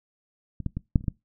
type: clicks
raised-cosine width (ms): 5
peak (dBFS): -22 / -15 / -17 / -6 / -29 / -27 / -13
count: 7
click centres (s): 0.603 / 0.663 / 0.77 / 0.958 / 1.009 / 1.041 / 1.082
effects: noise-tail reverb RT60 0.2 s tail -22 dB re dry